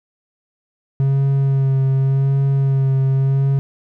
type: tone with vibrato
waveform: triangle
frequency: 135.8 Hz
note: C#3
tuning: 35 cents flat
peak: -11 dBFS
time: 1-3.59 s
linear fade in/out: 0 ms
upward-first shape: sine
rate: 0.87 Hz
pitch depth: 22 cents each way
effects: none